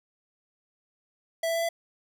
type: tone with pitch steps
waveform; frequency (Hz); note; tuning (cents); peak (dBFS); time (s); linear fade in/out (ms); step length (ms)
square; 659.3 / 663.5 / 667.7 / 672; E5 / E5 / E5 / E5; 0 / +11 / +22 / +33; -26; 1.43-1.69; 5; 65
effects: none